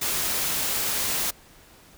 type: noise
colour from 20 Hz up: white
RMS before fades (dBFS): -26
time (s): 0.01-1.31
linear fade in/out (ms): 10
effects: pink hiss -52 dBFS RMS until 1.97 s